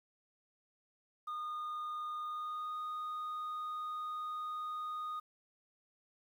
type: tone with pitch glide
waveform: sine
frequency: 1224 to 1237.5 Hz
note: D#6 to D#6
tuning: -29 to -10 cents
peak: -35 dBFS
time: 1.27-5.2 s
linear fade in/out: 10 ms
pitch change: +19 cents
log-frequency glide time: 2.23-2.75 s
effects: tanh soft clip ceiling -37 dBFS + 11-bit